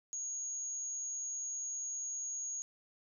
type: tone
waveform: sine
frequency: 6645 Hz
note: G#8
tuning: in tune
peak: -37 dBFS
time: 0.13-2.62 s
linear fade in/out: 0 ms
effects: none